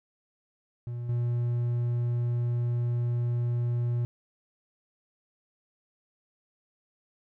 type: tone with level steps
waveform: triangle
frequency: 120 Hz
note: B2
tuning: 49 cents flat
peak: -30 / -23 dBFS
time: 0.87-4.05 s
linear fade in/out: 0 ms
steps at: 1.09 s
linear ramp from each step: 2 ms
effects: none